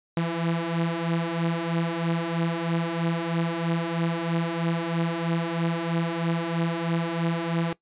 sawtooth beating tone pair, 165.2 / 168.3 Hz, E3 / E3, +4 / +36 cents, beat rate 3.1 Hz, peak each -25 / -22 dBFS, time 0.17-7.73 s, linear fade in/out 2 ms, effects noise-tail reverb RT60 0.1 s tail -20 dB re dry + resampled to 8000 Hz

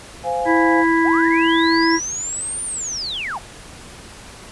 sine chord, F minor, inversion second, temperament equal with one note detuned, 517.2 / 698.5 / 830.6 Hz, C5 / F5 / Ab5, -20 / 0 / 0 cents, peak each -23 dBFS, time 0.23-0.85 s, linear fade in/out 50 ms
harmonic tone, 329.6 Hz, E4, in tune, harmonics 1 / 3 / 5 / 6, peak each -15 / -20 / -22 / -23 dBFS, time 0.45-2 s, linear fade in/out 50 ms
sine linear two-way sweep, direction up then down, 590 to 9300 to 590 Hz, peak -23 dBFS, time 1.04-3.39 s, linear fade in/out 20 ms, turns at 2.64 s
effects pink hiss -39 dBFS RMS until 4.51 s + resampled to 24000 Hz

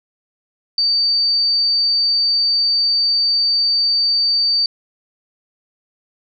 sine tone, 4608 Hz, D8, 34 cents flat, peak -13 dBFS, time 0.78-4.66 s, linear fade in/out 2 ms, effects none

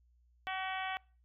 harmonic tone with a mistuned harmonic, 378.4 Hz, F#4, 39 cents sharp, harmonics 2 / 3 / 4 / 5 / 6 / 7 / 8 / 9, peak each -39 / -44 / -44 / -44 / -45 / -49 / -48 / -50 dBFS, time 0.47-0.97 s, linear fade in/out 0 ms, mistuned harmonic 9, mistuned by -23 cents, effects noise-tail reverb RT60 0.4 s tail -25 dB re dry + added 60 Hz sine -65 dBFS peak until 1.24 s

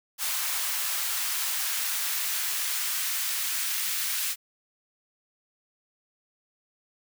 white noise with high-pass filter sweep, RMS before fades -29 dBFS, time 0.18-4.36 s, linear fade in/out 50 ms, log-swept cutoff 1000 to 1700 Hz, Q 0.89, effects none

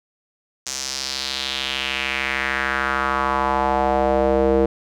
square tone with band-pass filter sweep, 66.7 Hz, C2, 34 cents sharp, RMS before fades -21 dBFS, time 0.66-4.66 s, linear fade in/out 5 ms, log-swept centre 6400 to 440 Hz, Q 2.8, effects none

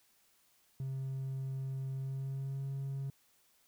triangle tone with pitch glide, 133.7 to 136.67 Hz, C3 to C#3, +38 to -24 cents, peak -33 dBFS, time 0.8-3.1 s, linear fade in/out 2 ms, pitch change +38 cents, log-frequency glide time 1.94-2.66 s, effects tanh soft clip ceiling -30 dBFS + white hiss -70 dBFS RMS until 3.67 s

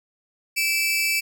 sawtooth tone pair together, 2317 / 2631 Hz, D7 / E7, -24 / -4 cents, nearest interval major second, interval 220 cents, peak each -19 / -21 dBFS, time 0.56-1.21 s, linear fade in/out 20 ms, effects none

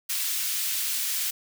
white high-pass noise, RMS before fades -28 dBFS, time 0.09-1.31 s, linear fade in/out 10 ms, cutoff 2200 Hz, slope 12 dB/octave, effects none

